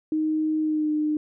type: tone with pitch glide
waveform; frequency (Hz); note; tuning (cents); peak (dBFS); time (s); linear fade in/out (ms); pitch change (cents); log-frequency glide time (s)
sine; 311.2 to 303.7; D#4 to D#4; 0 to -42; -21; 0.12-1.17; 2; -42; 0.61-0.91
effects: none